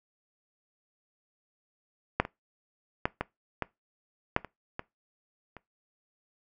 clicks, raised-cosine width 0.5 ms, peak -7 / -21 / -10 / -14 / -14 / -8 / -25 / -19 / -29 dBFS, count 9, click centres 2.2 / 2.251 / 3.055 / 3.21 / 3.623 / 4.364 / 4.447 / 4.794 / 5.567 s, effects noise-tail reverb RT60 0.2 s tail -21 dB re dry

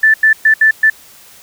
sine tone bursts at uneven times, 1760 Hz, A6, in tune, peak -5 dBFS, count 5, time 0.03-0.14 / 0.23-0.33 / 0.45-0.54 / 0.61-0.71 / 0.83-0.9 s, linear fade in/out 5 ms, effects white hiss -41 dBFS RMS until 1.42 s

